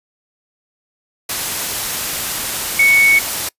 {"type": "tone in noise", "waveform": "sine", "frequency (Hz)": 2222, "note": "C#7", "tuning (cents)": 4, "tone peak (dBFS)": -8, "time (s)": [2.79, 3.19], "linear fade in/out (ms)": 5, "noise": "white", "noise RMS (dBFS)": -21, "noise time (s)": [1.29, 3.49], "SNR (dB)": 10, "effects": ["noise-tail reverb RT60 0.1 s tail -24 dB re dry", "resampled to 32000 Hz"]}